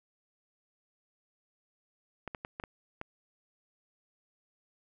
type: clicks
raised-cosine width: 0.5 ms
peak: -23 dBFS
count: 6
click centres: 2.277 / 2.348 / 2.449 / 2.599 / 2.638 / 3.014 s
effects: none